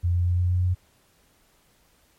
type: tone with pitch steps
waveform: sine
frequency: 87.31 / 87.97 / 88.63 / 89.3 / 89.97 / 90.65 Hz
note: F2 / F2 / F2 / F2 / F#2 / F#2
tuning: 0 / +13 / +26 / +39 / -48 / -35 cents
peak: -19 dBFS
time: 0.03-0.75 s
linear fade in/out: 20 ms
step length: 120 ms
effects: pink hiss -62 dBFS RMS until 2.18 s + MP3 64 kbps